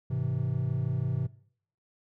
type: chord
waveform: triangle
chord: Ab augmented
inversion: none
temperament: just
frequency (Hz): 103.83 / 129.78 / 162.23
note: Ab2 / C3 / E3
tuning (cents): 0 / -14 / -27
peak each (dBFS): -32 / -27 / -33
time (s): 0.1-1.27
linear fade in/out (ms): 10
effects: noise-tail reverb RT60 0.6 s tail -20 dB re dry